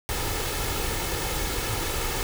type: noise with comb filter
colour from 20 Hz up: pink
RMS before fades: -28 dBFS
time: 0.09-2.23 s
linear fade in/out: 0 ms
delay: 2.3 ms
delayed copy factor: +0.5
effects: none